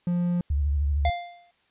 triangle tone, 175.4 Hz, F3, 8 cents sharp, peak -20 dBFS, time 0.07-0.41 s, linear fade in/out 2 ms
sine tone with vibrato, 72 Hz, D2, 34 cents flat, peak -21 dBFS, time 0.5-1.1 s, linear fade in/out 5 ms, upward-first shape sine, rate 13 Hz, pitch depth 80 cents each way
square tone with exponential decay, 698.5 Hz, F5, in tune, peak -21 dBFS, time 1.05-1.51 s, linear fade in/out 2 ms, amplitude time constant 99 ms
effects white hiss -66 dBFS RMS until 1.7 s + resampled to 8000 Hz

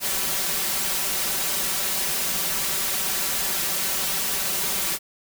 white noise with comb filter, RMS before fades -25 dBFS, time 0-4.99 s, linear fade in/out 50 ms, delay 5.2 ms, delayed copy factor +0.75, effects none

